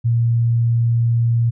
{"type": "tone", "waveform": "sine", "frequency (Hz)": 117, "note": "A#2", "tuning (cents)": 7, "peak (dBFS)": -13, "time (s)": [0.04, 1.51], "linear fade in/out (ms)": 20, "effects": []}